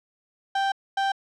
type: tone bursts at uneven times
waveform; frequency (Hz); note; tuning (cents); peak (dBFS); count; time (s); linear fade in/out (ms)
35% pulse; 784; G5; 0; -20; 2; 0.55-0.72 / 0.97-1.12; 5
effects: low-pass 4000 Hz 12 dB/octave